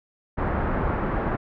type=low-pass noise; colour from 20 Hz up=pink; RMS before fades=-25 dBFS; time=0.37-1.37 s; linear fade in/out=20 ms; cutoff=1600 Hz; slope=24 dB/octave; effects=none